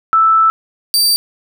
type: tone pair in turn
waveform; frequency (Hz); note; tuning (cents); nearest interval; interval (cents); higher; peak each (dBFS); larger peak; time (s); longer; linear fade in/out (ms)
sine / sawtooth; 1318.5 / 4653; E6 / D8; 0 / -17; octave + minor seventh; 2183; second; -7; neither; 0.13-0.5 / 0.94-1.16; first; 0
effects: none